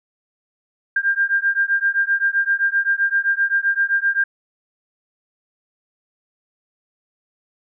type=beating tone pair; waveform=sine; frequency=1594 / 1601.7 Hz; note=G6 / G6; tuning=+28 / +37 cents; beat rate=7.7 Hz; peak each=-19 / -19 dBFS; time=0.96-4.24 s; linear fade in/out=5 ms; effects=none